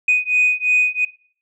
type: beating tone pair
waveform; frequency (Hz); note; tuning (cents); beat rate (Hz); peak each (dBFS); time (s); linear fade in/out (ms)
sine; 2489 / 2491.9; D#7 / D#7; 0 / +2; 2.9; -16; 0.08-1.05; 5
effects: noise-tail reverb RT60 0.5 s tail -20 dB re dry + tanh soft clip ceiling -8 dBFS